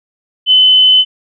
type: tone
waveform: sine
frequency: 3031 Hz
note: F#7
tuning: 41 cents sharp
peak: -4 dBFS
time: 0.46-1.05 s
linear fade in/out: 50 ms
effects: none